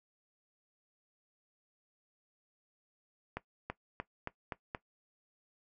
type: accelerating click train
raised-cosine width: 0.5 ms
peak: -22 dBFS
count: 6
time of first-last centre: 3.37-4.749 s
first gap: 330 ms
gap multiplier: 0.91
effects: noise-tail reverb RT60 0.1 s tail -17 dB re dry